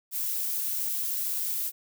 violet noise, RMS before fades -30 dBFS, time 0.11-1.72 s, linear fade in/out 50 ms, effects none

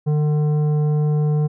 sine tone with tanh clipping, 150.2 Hz, D3, 39 cents sharp, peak -17 dBFS, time 0.06-1.48 s, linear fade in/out 20 ms, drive 10 dB, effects none

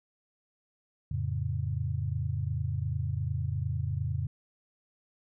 sine chord, F augmented, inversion none, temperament equal, 87.31 / 110 / 138.59 Hz, F2 / A2 / C#3, 0 / 0 / 0 cents, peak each -33 dBFS, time 1.11-4.27 s, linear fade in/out 5 ms, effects none

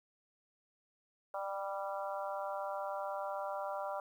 harmonic tone with a mistuned harmonic, 196 Hz, G3, in tune, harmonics 3 / 4 / 5 / 6 / 7, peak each -40 / -42 / -44 / -46 / -47 dBFS, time 1.34-4 s, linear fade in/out 2 ms, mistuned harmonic 3, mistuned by +19 cents, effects 11-bit

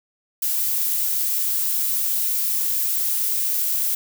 violet noise, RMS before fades -22 dBFS, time 0.42-3.95 s, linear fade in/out 5 ms, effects none

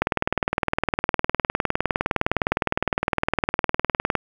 click train, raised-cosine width 0.5 ms, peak -4 dBFS, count 82, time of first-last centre 0.02-4.153 s, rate 19.6 Hz, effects 7-bit

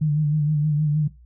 sine tone with vibrato, 150.5 Hz, D3, 43 cents sharp, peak -17 dBFS, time 0.01-1.08 s, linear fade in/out 10 ms, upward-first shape sine, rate 6.4 Hz, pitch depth 48 cents each way, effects noise-tail reverb RT60 0.2 s tail -17 dB re dry + added 60 Hz sine -46 dBFS peak until 1.25 s

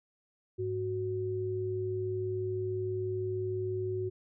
sine tone pair together, 103.83 / 370 Hz, G#2 / F#4, 0 / 0 cents, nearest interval octave + minor seventh, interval 2200 cents, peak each -36 / -32 dBFS, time 0.58-4.1 s, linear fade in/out 20 ms, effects none

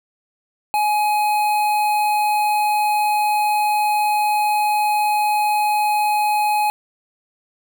square tone with notch filter, 841 Hz, G#5, 22 cents sharp, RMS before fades -18 dBFS, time 0.74-6.7 s, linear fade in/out 0 ms, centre 6000 Hz, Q 0.98, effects none

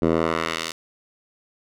10% pulse tone with band-pass filter sweep, 81.7 Hz, E2, 15 cents flat, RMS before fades -23 dBFS, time 0.02-0.72 s, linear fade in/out 5 ms, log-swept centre 330 to 5400 Hz, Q 0.79, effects none

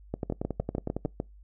two click trains, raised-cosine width 2 ms, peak -16 / -17 dBFS, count 7 / 11, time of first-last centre 0.3-1.201 / 0.14-1.057 s, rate 6.66 / 10.9 Hz, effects noise-tail reverb RT60 0.2 s tail -25 dB re dry + added 50 Hz sine -49 dBFS peak until 1.43 s

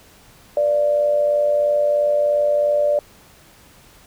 sine tone with amplitude modulation, 587.3 Hz, D5, in tune, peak -12 dBFS, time 0.57-2.99 s, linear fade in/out 2 ms, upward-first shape sine, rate 103 Hz, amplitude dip 50%, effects pink hiss -49 dBFS RMS until 4.06 s

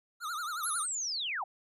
square tone with vibrato, 1311 Hz, E6, 10 cents flat, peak -35 dBFS, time 0.2-0.87 s, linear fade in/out 50 ms, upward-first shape triangle, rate 11 Hz, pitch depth 190 cents each way
sine linear sweep, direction down, 11460 to 675 Hz, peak -32 dBFS, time 0.63-1.44 s, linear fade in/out 5 ms
effects resampled to 32000 Hz

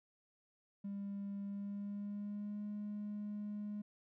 triangle tone with pitch glide, 200 to 207.8 Hz, G3 to G#3, +35 to +1 cents, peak -37 dBFS, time 0.84-3.82 s, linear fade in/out 10 ms, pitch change +66 cents, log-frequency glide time 1.44-2.63 s, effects tanh soft clip ceiling -36 dBFS

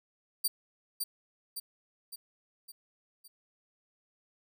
10% pulse tone with echo, 4655 Hz, D8, 16 cents flat, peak -19 dBFS, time 0.44-0.48 s, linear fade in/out 10 ms, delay 560 ms, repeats 5, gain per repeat -5 dB, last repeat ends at 3.28 s, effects none

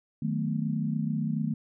sine chord, B dominant seventh, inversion first, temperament equal, 155.56 / 185 / 220 / 246.9 Hz, D#3 / F#3 / A3 / B3, 0 / 0 / 0 / 0 cents, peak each -30 / -35 / -30 / -36 dBFS, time 0.22-1.54 s, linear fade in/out 5 ms, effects none

